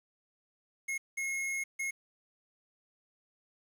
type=tone bursts at uneven times; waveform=square; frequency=2163 Hz; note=C#7; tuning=43 cents flat; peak=-33 dBFS; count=3; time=0.88-0.98 / 1.17-1.64 / 1.79-1.91 s; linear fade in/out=10 ms; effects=resampled to 32000 Hz + 10-bit